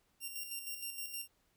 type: tone with tremolo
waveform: 5% pulse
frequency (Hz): 2769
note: F7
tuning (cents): -15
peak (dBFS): -30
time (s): 0.2-1.28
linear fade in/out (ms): 50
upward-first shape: square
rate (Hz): 6.4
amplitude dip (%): 50
effects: pink hiss -75 dBFS RMS until 1.56 s